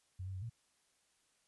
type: tone with pitch steps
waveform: sine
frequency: 92.3 / 95.4 / 93.2 / 115.5 Hz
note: F#2 / G2 / F#2 / A#2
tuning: -4 / -47 / +13 / -16 cents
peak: -40 dBFS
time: 0.19-0.498 s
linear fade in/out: 10 ms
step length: 77 ms
effects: white hiss -75 dBFS RMS until 1.47 s + resampled to 24000 Hz